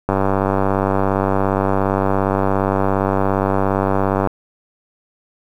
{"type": "click train", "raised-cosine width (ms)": 1, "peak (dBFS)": -3, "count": 408, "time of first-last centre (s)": [0.09, 4.273], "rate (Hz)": 97.3, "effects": ["7-bit"]}